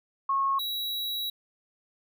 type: tone pair in turn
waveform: sine / square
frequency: 1092 / 3882 Hz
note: C#6 / B7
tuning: -26 / -31 cents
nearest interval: octave + minor seventh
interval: 2195 cents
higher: second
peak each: -23 / -30 dBFS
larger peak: first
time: 0.29-0.59 / 0.59-1.3 s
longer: second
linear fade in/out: 5 ms
effects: none